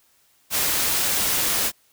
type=noise; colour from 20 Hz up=white; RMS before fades=-22 dBFS; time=0.5-1.72 s; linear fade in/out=50 ms; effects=white hiss -61 dBFS RMS until 1.92 s